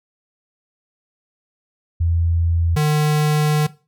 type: tone pair in turn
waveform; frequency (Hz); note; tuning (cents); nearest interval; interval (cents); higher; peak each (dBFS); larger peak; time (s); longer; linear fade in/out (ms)
sine / square; 84.1 / 151.15; E2 / D#3; +35 / -50; minor seventh; 1015; second; -15; neither; 2-2.76 / 2.76-3.67; second; 10
effects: noise-tail reverb RT60 0.3 s tail -17 dB re dry